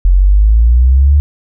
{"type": "exponential sweep", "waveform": "sine", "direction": "up", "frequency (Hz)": [43.65, 74], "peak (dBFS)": -4, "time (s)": [0.05, 1.2], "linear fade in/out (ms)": 0, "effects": []}